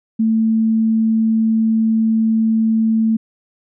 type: tone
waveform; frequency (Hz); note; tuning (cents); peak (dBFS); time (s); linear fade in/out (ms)
sine; 222.5; A3; +20; -12; 0.19-3.17; 10
effects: none